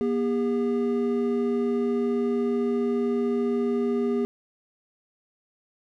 triangle tone pair together, 239.9 / 404.5 Hz, A#3 / G#4, +50 / -46 cents, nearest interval major sixth, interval 904 cents, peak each -23 dBFS, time 0.01-4.25 s, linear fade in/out 0 ms, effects none

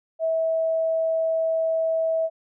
sine tone, 649 Hz, E5, 27 cents flat, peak -20 dBFS, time 0.19-2.3 s, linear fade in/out 50 ms, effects none

